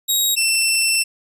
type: tone pair in turn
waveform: 15% pulse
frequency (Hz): 3797 / 2685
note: A#7 / E7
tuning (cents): +31 / +31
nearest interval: tritone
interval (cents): 600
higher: first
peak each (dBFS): -8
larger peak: neither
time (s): 0.08-0.36 / 0.36-1.04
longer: second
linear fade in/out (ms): 20
effects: resampled to 32000 Hz